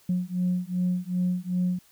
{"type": "beating tone pair", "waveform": "sine", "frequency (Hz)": [179.1, 181.7], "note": ["F3", "F#3"], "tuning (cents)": [44, -31], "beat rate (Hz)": 2.6, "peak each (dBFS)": -26, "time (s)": [0.09, 1.79], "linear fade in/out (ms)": 5, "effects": ["tanh soft clip ceiling -18 dBFS", "white hiss -59 dBFS RMS until 1.91 s"]}